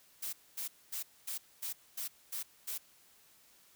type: noise bursts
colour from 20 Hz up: blue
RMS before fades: -39 dBFS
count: 8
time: 0.22-2.78 s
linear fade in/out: 10 ms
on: 110 ms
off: 240 ms
effects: white hiss -64 dBFS RMS until 3.75 s